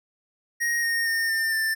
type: tone with pitch steps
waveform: square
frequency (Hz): 1875 / 1850.3 / 1825.8 / 1801.7 / 1778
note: A#6 / A#6 / A#6 / A6 / A6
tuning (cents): +10 / -13 / -36 / +41 / +18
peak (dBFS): -23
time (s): 0.6-1.75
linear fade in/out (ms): 20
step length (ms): 230
effects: none